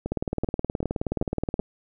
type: two click trains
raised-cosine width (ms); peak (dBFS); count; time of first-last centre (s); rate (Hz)
2; -15 / -12; 5 / 29; 0.06-1.598 / 0.12-1.594; 2.6 / 19
effects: none